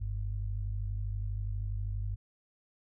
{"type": "tone pair together", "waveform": "sine", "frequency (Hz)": [48.03, 100.4], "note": ["G1", "G2"], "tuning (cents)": [-35, 42], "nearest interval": "octave + minor second", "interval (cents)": 1277, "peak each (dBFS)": [-34, -35], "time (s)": [0, 2.16], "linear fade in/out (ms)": 20, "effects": []}